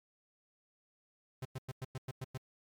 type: tone bursts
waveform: 45% pulse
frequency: 130 Hz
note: C3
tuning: 11 cents flat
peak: -38 dBFS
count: 8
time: 1.42-2.376 s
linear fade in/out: 5 ms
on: 32 ms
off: 100 ms
effects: MP3 96 kbps